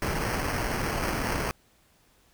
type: noise with sample-and-hold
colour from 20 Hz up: pink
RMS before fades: -29 dBFS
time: 0.02-1.51 s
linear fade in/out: 0 ms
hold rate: 3675 Hz
effects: pink hiss -63 dBFS RMS until 2.33 s